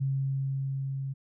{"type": "tone with level ramp", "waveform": "sine", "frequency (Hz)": 135.7, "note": "C#3", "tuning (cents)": -36, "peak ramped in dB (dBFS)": [-25, -31], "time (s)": [0, 1.14], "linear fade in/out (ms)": 20, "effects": []}